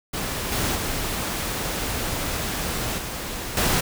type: noise with level steps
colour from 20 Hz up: pink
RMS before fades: -28 / -24 / -27 / -31 / -21 dBFS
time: 0.13-3.81 s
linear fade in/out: 10 ms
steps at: 0.52 / 0.75 / 2.98 / 3.57 s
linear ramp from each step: 2 ms
effects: none